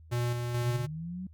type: tone with tremolo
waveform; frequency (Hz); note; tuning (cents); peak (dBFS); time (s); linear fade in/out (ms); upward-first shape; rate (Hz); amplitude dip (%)
square; 120.6; B2; -41; -28; 0.11-0.87; 20; square; 2.3; 35
type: linear sweep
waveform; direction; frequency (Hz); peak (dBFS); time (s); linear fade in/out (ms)
sine; up; 124.5 to 190; -35; 0.62-1.27; 5
effects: added 80 Hz sine -50 dBFS peak until 1.33 s + Opus 48 kbps